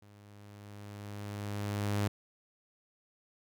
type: tone with level ramp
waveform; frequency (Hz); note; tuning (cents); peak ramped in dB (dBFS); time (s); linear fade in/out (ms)
sawtooth; 102.6; G#2; -21; -52 to -24; 0.02-2.08; 5
effects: none